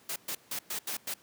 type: noise bursts at uneven times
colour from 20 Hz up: white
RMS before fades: -35 dBFS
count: 6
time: 0.09-0.16 / 0.28-0.35 / 0.51-0.59 / 0.7-0.79 / 0.87-0.97 / 1.07-1.14 s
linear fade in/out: 5 ms
effects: pink hiss -60 dBFS RMS until 1.22 s + high-pass 150 Hz 12 dB/octave